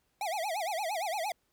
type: tone with vibrato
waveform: square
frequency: 740 Hz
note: F#5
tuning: in tune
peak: -32 dBFS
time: 0.21-1.32 s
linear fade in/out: 2 ms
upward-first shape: sine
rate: 8.7 Hz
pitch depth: 260 cents each way
effects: pink hiss -75 dBFS RMS until 1.52 s